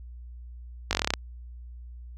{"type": "slowing click train", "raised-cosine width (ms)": 0.2, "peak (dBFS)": -6, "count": 10, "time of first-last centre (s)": [0.91, 1.138], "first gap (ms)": 19, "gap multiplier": 1.07, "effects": ["added 60 Hz sine -40 dBFS peak until 2.17 s"]}